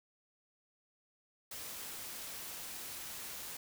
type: noise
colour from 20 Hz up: white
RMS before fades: -45 dBFS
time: 1.51-3.57 s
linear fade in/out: 5 ms
effects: none